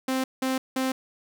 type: tone bursts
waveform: sawtooth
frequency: 261.6 Hz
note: C4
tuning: in tune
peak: -20 dBFS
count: 3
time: 0.08-0.92 s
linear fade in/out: 5 ms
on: 160 ms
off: 180 ms
effects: none

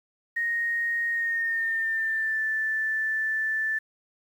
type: tone with pitch glide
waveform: sine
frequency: 1864.7 to 1760 Hz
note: A#6 to A6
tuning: 0 to 0 cents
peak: -24 dBFS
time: 0.36-3.79 s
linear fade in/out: 10 ms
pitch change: -100 cents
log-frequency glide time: 1.1-2.41 s
effects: 9-bit

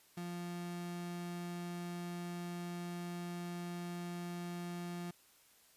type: tone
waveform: 35% pulse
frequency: 174.61 Hz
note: F3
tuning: in tune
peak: -39 dBFS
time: 0.17-5.11 s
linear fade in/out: 5 ms
effects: white hiss -66 dBFS RMS until 5.76 s + resampled to 32000 Hz

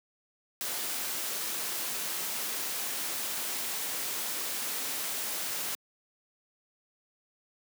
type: noise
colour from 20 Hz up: white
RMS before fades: -34 dBFS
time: 0.61-5.75 s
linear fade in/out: 0 ms
effects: high-pass 200 Hz 12 dB/octave

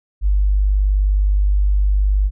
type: tone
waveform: sine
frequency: 49.65 Hz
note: G1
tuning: 23 cents sharp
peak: -12 dBFS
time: 0.21-2.31 s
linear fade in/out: 50 ms
effects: none

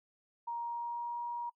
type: tone with pitch glide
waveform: sine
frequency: 940 to 951.5 Hz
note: A#5 to A#5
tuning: +14 to +35 cents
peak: -35 dBFS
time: 0.47-1.5 s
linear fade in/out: 10 ms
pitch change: +21 cents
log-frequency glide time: 0.58-1.2 s
effects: noise-tail reverb RT60 0.1 s tail -24 dB re dry

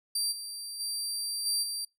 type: tone with level steps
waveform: 25% pulse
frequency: 4699 Hz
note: D8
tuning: in tune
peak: -23 / -33 / -27 / -22 / -28 dBFS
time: 0.15-1.85 s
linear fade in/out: 5 ms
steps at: 0.31 / 0.79 / 1.45 / 1.62 s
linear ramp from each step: 20 ms
effects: noise-tail reverb RT60 0.2 s tail -24 dB re dry

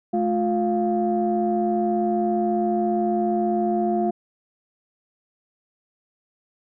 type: tone cluster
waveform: sine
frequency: 215.7 / 353.8 / 699 Hz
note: A3 / F4 / F5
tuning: -34 / +23 / +1 cents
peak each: -23 dBFS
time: 0.13-4.11 s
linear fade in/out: 10 ms
effects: tanh soft clip ceiling -11 dBFS

